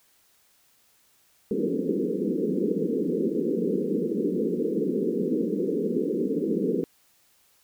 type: band-pass noise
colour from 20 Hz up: white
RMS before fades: -26 dBFS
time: 1.51-6.84 s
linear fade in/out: 0 ms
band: 170 to 480 Hz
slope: 96 dB/octave
effects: white hiss -63 dBFS RMS until 7.63 s